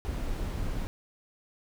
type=noise; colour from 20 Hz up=brown; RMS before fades=-32 dBFS; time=0.05-0.87 s; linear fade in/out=0 ms; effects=none